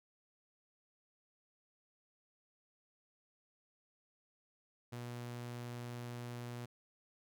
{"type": "tone", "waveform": "sawtooth", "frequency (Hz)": 120.7, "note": "B2", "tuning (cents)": -39, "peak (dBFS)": -39, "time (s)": [4.92, 6.66], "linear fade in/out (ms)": 10, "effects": []}